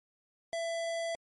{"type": "tone", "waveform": "square", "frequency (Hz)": 667, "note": "E5", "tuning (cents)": 20, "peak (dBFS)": -33, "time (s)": [0.53, 1.15], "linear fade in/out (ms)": 0, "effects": ["low-pass 11000 Hz 12 dB/octave", "MP3 48 kbps"]}